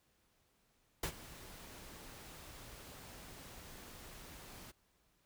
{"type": "noise with ADSR envelope", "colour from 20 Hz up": "pink", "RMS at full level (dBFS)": -36, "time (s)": [1.03, 4.72], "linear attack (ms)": 5, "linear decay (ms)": 77, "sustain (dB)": -17, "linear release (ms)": 18, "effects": ["pink hiss -75 dBFS RMS until 5.25 s"]}